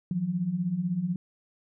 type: beating tone pair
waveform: sine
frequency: 164.81 / 180.81 Hz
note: E3 / F#3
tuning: 0 / -40 cents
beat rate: 16 Hz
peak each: -32 / -27 dBFS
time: 0.11-1.16 s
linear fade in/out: 2 ms
effects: none